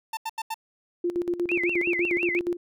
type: tone bursts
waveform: 45% pulse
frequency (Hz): 894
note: A5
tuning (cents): +27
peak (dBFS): -28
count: 4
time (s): 0.13-0.543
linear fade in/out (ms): 5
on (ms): 41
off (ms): 83
type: tone with tremolo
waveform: sine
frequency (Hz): 349.2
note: F4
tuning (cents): 0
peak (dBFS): -22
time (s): 1.04-2.57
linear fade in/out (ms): 5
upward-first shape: square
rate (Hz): 8.4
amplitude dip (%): 75
type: tone with vibrato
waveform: sine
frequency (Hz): 2349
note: D7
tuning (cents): 0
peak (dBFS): -25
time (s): 1.49-2.39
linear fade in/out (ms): 0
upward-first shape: sine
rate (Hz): 5.7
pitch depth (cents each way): 270
effects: none